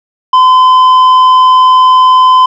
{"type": "tone with tanh clipping", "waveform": "sine", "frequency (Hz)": 1022, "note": "C6", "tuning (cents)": -41, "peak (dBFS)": -3, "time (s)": [0.33, 2.46], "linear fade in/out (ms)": 5, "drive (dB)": 6, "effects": []}